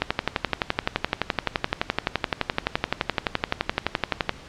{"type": "click train", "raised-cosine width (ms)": 0.3, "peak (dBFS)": -4, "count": 51, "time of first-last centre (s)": [0.02, 4.294], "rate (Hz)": 11.7, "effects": ["pink hiss -44 dBFS RMS until 4.48 s", "low-pass 5000 Hz 12 dB/octave"]}